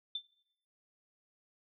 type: tone with exponential decay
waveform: sine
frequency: 3548 Hz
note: A7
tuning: 14 cents sharp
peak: -31 dBFS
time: 0.15-0.26 s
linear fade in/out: 5 ms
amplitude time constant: 22 ms
effects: noise-tail reverb RT60 0.7 s tail -19 dB re dry